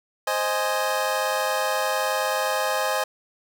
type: chord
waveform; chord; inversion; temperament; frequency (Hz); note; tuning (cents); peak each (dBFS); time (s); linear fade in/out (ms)
25% pulse; Ab major; first; equal; 523.3 / 622.3 / 830.6; C5 / Eb5 / Ab5; 0 / 0 / 0; -23; 0.27-3.04; 5
effects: none